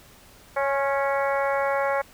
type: harmonic tone with a mistuned harmonic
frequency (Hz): 277.2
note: C#4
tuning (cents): 0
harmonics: 2 / 3 / 4 / 5 / 6 / 7 / 8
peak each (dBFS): -24 / -28 / -30 / -32 / -34 / -35 / -36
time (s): 0.56-2.02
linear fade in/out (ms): 10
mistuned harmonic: 4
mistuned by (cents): -27
effects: pink hiss -51 dBFS RMS until 2.13 s